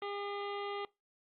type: harmonic tone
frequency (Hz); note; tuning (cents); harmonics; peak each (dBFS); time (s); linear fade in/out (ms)
404.7; G#4; -45; 1 / 2 / 3 / 5 / 6 / 7 / 8 / 9 / 10; -40 / -43 / -44 / -48 / -56 / -54 / -52 / -56 / -60; 0.02-0.85; 2
effects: noise-tail reverb RT60 0.2 s tail -21 dB re dry + Opus 32 kbps